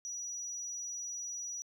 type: tone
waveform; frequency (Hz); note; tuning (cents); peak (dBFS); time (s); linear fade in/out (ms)
sine; 5840; F#8; -24; -37; 0.05-1.62; 0
effects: tanh soft clip ceiling -34 dBFS + 12-bit